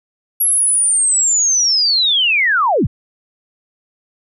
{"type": "linear sweep", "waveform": "sine", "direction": "down", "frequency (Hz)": [11390, 50.2], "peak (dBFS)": -11, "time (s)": [0.4, 2.87], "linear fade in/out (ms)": 10, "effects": []}